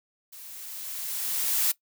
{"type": "noise with level ramp", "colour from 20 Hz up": "blue", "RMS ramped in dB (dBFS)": [-45, -23], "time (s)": [0.32, 1.72], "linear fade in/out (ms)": 10, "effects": ["noise-tail reverb RT60 0.1 s tail -19 dB re dry"]}